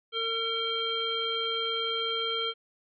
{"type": "harmonic tone", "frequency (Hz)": 454.6, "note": "A#4", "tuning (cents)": -43, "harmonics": [1, 3, 5, 7, 9], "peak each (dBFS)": [-34, -35, -40, -30, -44], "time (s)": [0.12, 2.54], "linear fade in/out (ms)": 50, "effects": []}